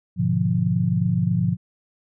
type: chord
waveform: sine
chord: G# diminished seventh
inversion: none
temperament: equal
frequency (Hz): 103.83 / 123.47 / 146.83 / 174.61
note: G#2 / B2 / D3 / F3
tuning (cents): 0 / 0 / 0 / 0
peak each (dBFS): -25 / -24 / -26 / -21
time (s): 0.16-1.57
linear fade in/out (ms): 50
effects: none